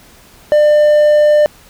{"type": "tone", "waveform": "triangle", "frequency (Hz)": 598, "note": "D5", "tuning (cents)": 31, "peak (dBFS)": -4, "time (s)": [0.52, 1.46], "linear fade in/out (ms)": 0, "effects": ["pink hiss -43 dBFS RMS until 1.69 s"]}